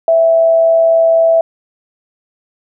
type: tone with amplitude modulation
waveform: sine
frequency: 659.3 Hz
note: E5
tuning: in tune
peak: -5 dBFS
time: 0.08-1.41 s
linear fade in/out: 2 ms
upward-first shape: sine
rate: 124 Hz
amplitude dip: 30%
effects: none